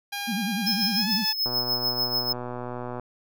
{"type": "tone with pitch glide", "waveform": "10% pulse", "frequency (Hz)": [809, 867.1], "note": ["G#5", "A5"], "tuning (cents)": [-46, -26], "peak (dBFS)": -21, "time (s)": [0.12, 1.33], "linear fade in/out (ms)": 10, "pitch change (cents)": 120, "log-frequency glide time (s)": [0.96, 1.09]}
{"type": "tone with vibrato", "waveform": "sine", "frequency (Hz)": 208.3, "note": "G#3", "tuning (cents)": 5, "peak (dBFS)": -26, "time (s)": [0.27, 1.25], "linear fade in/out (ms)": 20, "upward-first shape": "sine", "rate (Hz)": 10, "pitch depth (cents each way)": 220}
{"type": "tone with tremolo", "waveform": "square", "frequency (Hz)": 5180, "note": "E8", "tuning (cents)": -31, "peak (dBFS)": -22, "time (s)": [0.66, 2.33], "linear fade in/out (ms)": 10, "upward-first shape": "sine", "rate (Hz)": 6.8, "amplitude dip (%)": 65}
{"type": "click train", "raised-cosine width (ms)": 1, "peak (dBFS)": -20, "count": 190, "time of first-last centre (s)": [1.46, 2.997], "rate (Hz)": 123}
{"effects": []}